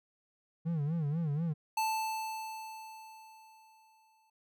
triangle tone with vibrato, 155.56 Hz, D#3, in tune, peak -28 dBFS, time 0.65-1.54 s, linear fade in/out 20 ms, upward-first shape sine, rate 4.1 Hz, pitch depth 160 cents each way
square tone with exponential decay, 880 Hz, A5, in tune, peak -29 dBFS, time 1.77-4.3 s, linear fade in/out 5 ms, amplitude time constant 550 ms
effects none

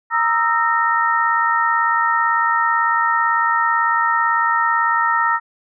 sine tone cluster, 931 / 1251 / 1329 / 1848 Hz, A#5 / D#6 / E6 / A#6, -2 / +9 / +14 / -16 cents, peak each -19 / -25 / -18 / -20 dBFS, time 0.1-5.4 s, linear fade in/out 50 ms, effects none

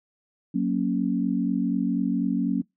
sine chord, F# major, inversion none, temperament equal, 185 / 233.1 / 277.2 Hz, F#3 / A#3 / C#4, 0 / 0 / 0 cents, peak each -26 dBFS, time 0.54-2.62 s, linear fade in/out 10 ms, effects noise-tail reverb RT60 0.2 s tail -26 dB re dry

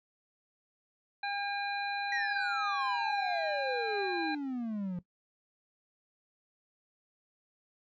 harmonic tone, 806 Hz, G5, 48 cents sharp, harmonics 1 / 2 / 3 / 5, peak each -35 / -38 / -40 / -42 dBFS, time 1.23-4.35 s, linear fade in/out 5 ms
triangle exponential sweep, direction down, 1946 to 173.2 Hz, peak -31 dBFS, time 2.12-4.99 s, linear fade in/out 2 ms
effects noise-tail reverb RT60 0.1 s tail -17 dB re dry + resampled to 16000 Hz

